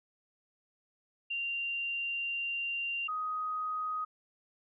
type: tone pair in turn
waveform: sine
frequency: 2775 / 1252.3 Hz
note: F7 / D#6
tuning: -12 / +11 cents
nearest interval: octave + major second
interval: 1377 cents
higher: first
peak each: -32 / -32 dBFS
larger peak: neither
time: 1.3-3.08 / 3.08-4.05 s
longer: first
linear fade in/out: 10 ms
effects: none